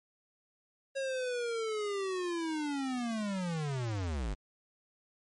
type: linear sweep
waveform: square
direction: down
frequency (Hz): 548 to 44.4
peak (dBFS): -33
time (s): 0.95-4.35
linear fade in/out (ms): 20
effects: low-pass 9000 Hz 12 dB/octave + MP3 48 kbps